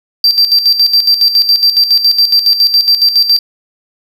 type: tone with tremolo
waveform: triangle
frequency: 4699 Hz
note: D8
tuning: in tune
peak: -3 dBFS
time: 0.24-3.39 s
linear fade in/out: 2 ms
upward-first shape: square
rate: 7.2 Hz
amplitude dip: 65%
effects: none